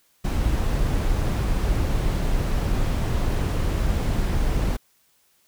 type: noise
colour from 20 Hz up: brown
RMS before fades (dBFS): -22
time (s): 0.24-4.77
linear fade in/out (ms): 10
effects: white hiss -63 dBFS RMS until 5.47 s